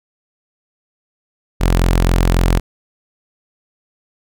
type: tone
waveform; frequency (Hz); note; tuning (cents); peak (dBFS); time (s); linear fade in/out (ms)
sawtooth; 43.65; F1; 0; -7; 1.6-2.6; 20
effects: none